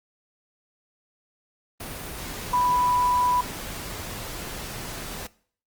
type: tone in noise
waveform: sine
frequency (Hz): 989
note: B5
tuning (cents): +2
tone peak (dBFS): -19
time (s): 2.53-3.41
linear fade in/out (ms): 5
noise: pink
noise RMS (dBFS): -35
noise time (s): 1.8-5.27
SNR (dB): +13
effects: noise-tail reverb RT60 0.5 s tail -20 dB re dry + Opus 32 kbps